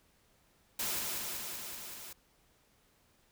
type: noise with echo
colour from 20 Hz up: white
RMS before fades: -35 dBFS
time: 0.79-0.99 s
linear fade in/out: 5 ms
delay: 190 ms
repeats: 6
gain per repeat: -2 dB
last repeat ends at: 2.13 s
effects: pink hiss -69 dBFS RMS until 3.31 s